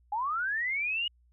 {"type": "linear sweep", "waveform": "sine", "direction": "up", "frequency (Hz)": [800, 2917], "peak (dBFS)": -28, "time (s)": [0.12, 1.08], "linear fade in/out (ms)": 5, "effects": ["added 60 Hz sine -61 dBFS peak until 1.32 s"]}